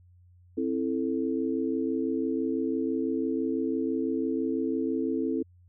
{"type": "chord", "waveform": "sine", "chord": "A minor", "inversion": "first", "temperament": "just", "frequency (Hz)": [264, 330, 440], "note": ["C4", "E4", "A4"], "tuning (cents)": [16, 2, 0], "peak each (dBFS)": [-29, -30, -32], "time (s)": [0.57, 5.43], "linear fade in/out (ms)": 10, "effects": ["added 89 Hz sine -54 dBFS peak until 5.68 s"]}